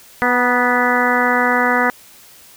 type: harmonic tone with a mistuned harmonic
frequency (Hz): 246.9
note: B3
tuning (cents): 0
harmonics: 1 / 2 / 3 / 4 / 5 / 6 / 7 / 8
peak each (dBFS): -21 / -21 / -21 / -21 / -21 / -21 / -21 / -21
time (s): 0.22-1.9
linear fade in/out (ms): 0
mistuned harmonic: 4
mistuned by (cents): -31
effects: white hiss -44 dBFS RMS until 2.56 s